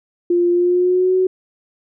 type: tone with pitch glide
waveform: sine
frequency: 349.2 to 372.1 Hz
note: F4 to F#4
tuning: 0 to +10 cents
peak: -12 dBFS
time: 0.3-1.27 s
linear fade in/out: 5 ms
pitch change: +110 cents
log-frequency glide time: 0.51-1.15 s
effects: none